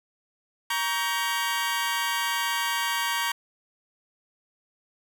20% pulse chord, G diminished, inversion first, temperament just, 940.8 / 1128.9 / 1568 Hz, Bb5 / Db6 / G6, +16 / +31 / 0 cents, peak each -23 / -26 / -26 dBFS, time 0.7-3.32 s, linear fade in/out 5 ms, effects 8-bit

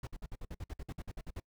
brown noise bursts, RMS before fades -41 dBFS, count 15, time 0.03-1.401 s, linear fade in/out 5 ms, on 41 ms, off 54 ms, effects noise-tail reverb RT60 0.1 s tail -26 dB re dry

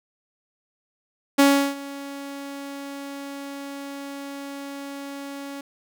sawtooth tone with ADSR envelope, 279.4 Hz, C#4, 14 cents sharp, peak -8 dBFS, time 1.38-5.61 s, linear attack 15 ms, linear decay 350 ms, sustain -21 dB, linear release 3 ms, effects none

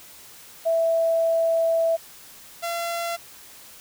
sine / sawtooth tone pair in turn, 659.3 / 681.8 Hz, E5 / F5, 0 / -42 cents, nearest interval minor second, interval 58 cents, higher second, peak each -18 / -22 dBFS, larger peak first, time 0.65-1.97 / 2.62-3.17 s, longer first, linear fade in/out 20 ms, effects white hiss -46 dBFS RMS until 3.8 s

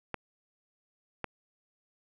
clicks, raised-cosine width 0.5 ms, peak -18 dBFS, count 2, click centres 0.143 / 1.243 s, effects none

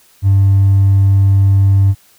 triangle tone with hard clipping, 98 Hz, G2, in tune, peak -6 dBFS, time 0.22-1.95 s, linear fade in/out 50 ms, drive 2 dB, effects white hiss -49 dBFS RMS until 2.18 s

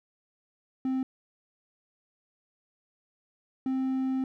triangle tone pair in turn, 261.6 / 262.6 Hz, C4 / C4, 0 / +6 cents, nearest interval unison, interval 6 cents, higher second, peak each -24 dBFS, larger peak neither, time 0.85-1.03 / 3.66-4.24 s, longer second, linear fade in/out 2 ms, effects none

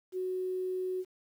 sine tone with quantisation, 370 Hz, F#4, in tune, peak -31 dBFS, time 0.12-1.05 s, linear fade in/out 50 ms, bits 10, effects none

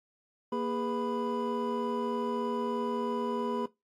triangle tone cluster, 234.6 / 411 / 494.2 / 991 Hz, A#3 / G#4 / B4 / B5, +11 / -18 / +1 / +6 cents, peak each -32 / -33 / -35 / -34 dBFS, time 0.52-3.66 s, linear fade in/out 5 ms, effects noise-tail reverb RT60 0.2 s tail -20 dB re dry + AAC 48 kbps

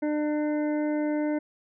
harmonic tone with a mistuned harmonic, 300.2 Hz, D4, 38 cents sharp, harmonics 1 / 2 / 3 / 5 / 6 / 7, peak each -25 / -31 / -40 / -44 / -50 / -45 dBFS, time 0.02-1.39 s, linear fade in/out 10 ms, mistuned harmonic 7, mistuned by -26 cents, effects none

